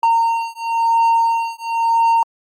triangle beating tone pair, 918 / 918.97 Hz, A#5 / A#5, -27 / -25 cents, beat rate 0.97 Hz, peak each -15 dBFS, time 0.03-2.23 s, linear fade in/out 2 ms, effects Opus 48 kbps

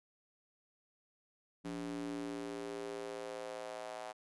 square tone with high-pass filter sweep, 57.5 Hz, A#1, 23 cents flat, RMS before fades -43 dBFS, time 1.64-4.13 s, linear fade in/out 20 ms, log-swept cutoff 230 to 700 Hz, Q 3.3, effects resampled to 24000 Hz

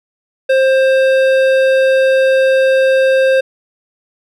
sine tone with hard clipping, 529 Hz, C5, 19 cents sharp, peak -10 dBFS, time 0.49-3.41 s, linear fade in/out 10 ms, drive 12 dB, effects none

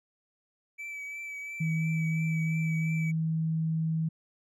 triangle tone with vibrato, 2303 Hz, D7, 34 cents flat, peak -35 dBFS, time 0.78-3.12 s, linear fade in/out 20 ms, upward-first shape triangle, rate 2.9 Hz, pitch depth 29 cents each way
sine tone, 160.7 Hz, E3, 44 cents flat, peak -26 dBFS, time 1.6-4.09 s, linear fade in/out 10 ms
effects none

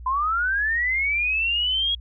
sine linear sweep, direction up, 1002 to 3322 Hz, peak -20 dBFS, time 0.06-1.95 s, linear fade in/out 5 ms, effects added 60 Hz sine -36 dBFS peak until 2 s

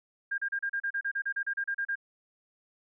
sine tone bursts, 1607 Hz, G6, 43 cents sharp, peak -28 dBFS, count 16, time 0.31-1.956 s, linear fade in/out 10 ms, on 71 ms, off 34 ms, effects none

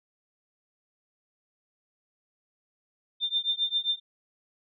sine tone with tremolo, 3593 Hz, A7, 36 cents sharp, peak -21 dBFS, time 3.2-4 s, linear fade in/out 50 ms, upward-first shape triangle, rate 7.5 Hz, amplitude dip 100%, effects none

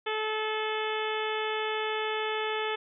harmonic tone, 433.4 Hz, A4, 26 cents flat, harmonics 1 / 2 / 3 / 4 / 5 / 6 / 7 / 8, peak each -32 / -35 / -37 / -38 / -39 / -40 / -40 / -41 dBFS, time 0.06-2.76 s, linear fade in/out 10 ms, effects none

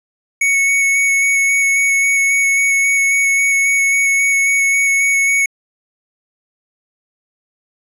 square tone with vibrato, 2217 Hz, C#7, in tune, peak -12 dBFS, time 0.41-5.46 s, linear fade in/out 5 ms, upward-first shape square, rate 3.7 Hz, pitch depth 9 cents each way, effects low-pass 12000 Hz 12 dB/octave

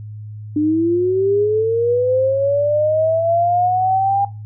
sine linear sweep, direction up, 295.1 to 804 Hz, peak -13 dBFS, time 0.56-4.25 s, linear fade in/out 5 ms, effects noise-tail reverb RT60 0.3 s tail -18 dB re dry + added 106 Hz sine -29 dBFS peak until 4.45 s

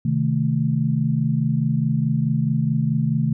sine chord, A diminished, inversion first, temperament equal, 130.81 / 155.56 / 220 Hz, C3 / Eb3 / A3, 0 / 0 / 0 cents, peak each -22 / -21 / -23 dBFS, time 0.05-3.33 s, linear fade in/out 5 ms, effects none

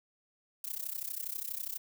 violet noise with amplitude modulation, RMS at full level -35 dBFS, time 0.64-1.78 s, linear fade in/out 2 ms, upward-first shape sine, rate 32.3 Hz, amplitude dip 90%, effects none

